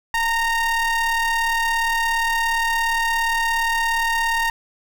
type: ring-modulated tone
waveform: square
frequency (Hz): 466.2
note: A#4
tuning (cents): 0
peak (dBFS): -16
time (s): 0.14-4.5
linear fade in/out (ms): 2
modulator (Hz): 1380
effects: none